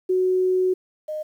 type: tone pair in turn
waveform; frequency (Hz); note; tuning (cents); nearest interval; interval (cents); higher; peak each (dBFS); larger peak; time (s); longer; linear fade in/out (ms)
sine; 370 / 614.5; F#4 / D#5; 0 / -22; major sixth; 878; second; -17 / -26; first; 0.09-0.74 / 1.08-1.23; first; 10
effects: 9-bit